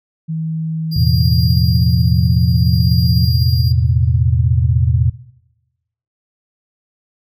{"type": "tone with pitch glide", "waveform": "sine", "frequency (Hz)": [160.3, 171.81], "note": ["E3", "F3"], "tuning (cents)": [-48, -28], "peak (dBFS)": -18, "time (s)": [0.28, 3.27], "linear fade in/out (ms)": 20, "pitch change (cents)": 120, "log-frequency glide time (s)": [0.9, 1.71]}
{"type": "tone with tremolo", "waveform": "square", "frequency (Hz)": 4802, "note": "D8", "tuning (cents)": 38, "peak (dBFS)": -22, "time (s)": [0.91, 3.73], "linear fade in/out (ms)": 20, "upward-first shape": "sine", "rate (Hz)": 0.54, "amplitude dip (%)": 60}
{"type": "chord", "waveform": "sine", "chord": "E suspended fourth", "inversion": "none", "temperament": "equal with one note detuned", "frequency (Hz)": [82.41, 110, 126.28], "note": ["E2", "A2", "B2"], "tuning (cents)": [0, 0, 39], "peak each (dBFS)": -15, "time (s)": [0.96, 5.1], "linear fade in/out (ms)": 5}
{"effects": ["noise-tail reverb RT60 1.0 s tail -20 dB re dry"]}